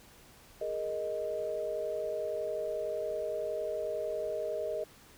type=chord; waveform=sine; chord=Ab suspended second; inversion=none; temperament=equal; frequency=415.3 / 466.2 / 622.3 Hz; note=Ab4 / Bb4 / Eb5; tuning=0 / 0 / 0 cents; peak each=-39 / -38 / -34 dBFS; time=0.61-4.84 s; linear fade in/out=5 ms; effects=pink hiss -57 dBFS RMS until 5.17 s